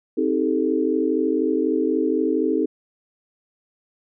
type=chord; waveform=sine; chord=A half-diminished seventh; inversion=first; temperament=just; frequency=264 / 316.8 / 396 / 440 Hz; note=C4 / Eb4 / G4 / A4; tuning=+16 / +31 / +18 / 0 cents; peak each=-24 / -22 / -25 / -24 dBFS; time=0.17-2.66 s; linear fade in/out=10 ms; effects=none